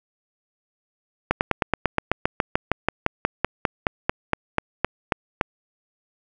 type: slowing click train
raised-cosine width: 0.5 ms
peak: -3 dBFS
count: 24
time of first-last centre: 1.31-5.412 s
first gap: 99 ms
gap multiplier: 1.05
effects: none